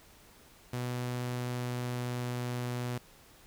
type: tone with pitch glide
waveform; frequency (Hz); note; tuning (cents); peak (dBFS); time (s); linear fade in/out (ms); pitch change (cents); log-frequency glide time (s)
sawtooth; 123.47 to 122.76; B2 to B2; 0 to -10; -29; 0.73-2.98; 5; -10; 1.23-2.77
effects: pink hiss -58 dBFS RMS until 3.46 s